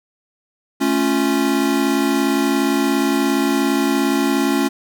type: chord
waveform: square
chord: A augmented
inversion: none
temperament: equal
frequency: 220 / 277.2 / 349.2 Hz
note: A3 / C#4 / E#4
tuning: 0 / 0 / 0 cents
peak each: -23 / -18 / -22 dBFS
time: 0.8-4.69 s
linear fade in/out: 20 ms
effects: none